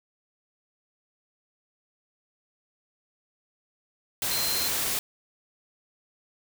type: tone in noise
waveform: sine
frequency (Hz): 4133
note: C8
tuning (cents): -22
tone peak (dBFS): -30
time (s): 4.31-4.68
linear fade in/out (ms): 2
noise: white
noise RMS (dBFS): -28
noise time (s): 4.22-4.99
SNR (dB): -5
effects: none